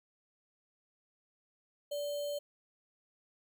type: tone with sample-and-hold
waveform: sine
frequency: 580 Hz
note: D5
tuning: 22 cents flat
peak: -34 dBFS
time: 1.91-2.39 s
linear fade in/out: 10 ms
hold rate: 3675 Hz
effects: none